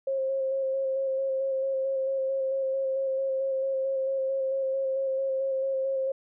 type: tone with vibrato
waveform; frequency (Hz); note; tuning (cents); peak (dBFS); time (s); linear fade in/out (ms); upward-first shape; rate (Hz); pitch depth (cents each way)
sine; 535; C5; +38; -25; 0.07-6.12; 5; square; 4.5; 15
effects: none